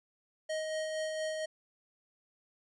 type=tone with tremolo; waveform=square; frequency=627 Hz; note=D#5; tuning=13 cents sharp; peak=-33 dBFS; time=0.49-1.46 s; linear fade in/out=10 ms; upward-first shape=sine; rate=4.3 Hz; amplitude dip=30%; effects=resampled to 22050 Hz